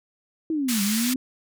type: linear two-way sweep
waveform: sine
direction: down then up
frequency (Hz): 329.6 to 195.1 to 261.9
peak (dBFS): -22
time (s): 0.5-1.16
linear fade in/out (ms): 2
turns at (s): 0.82
type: band-pass noise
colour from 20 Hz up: white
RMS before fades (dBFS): -28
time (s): 0.68-1.14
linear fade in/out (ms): 10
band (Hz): 1500 to 12000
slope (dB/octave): 12
effects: none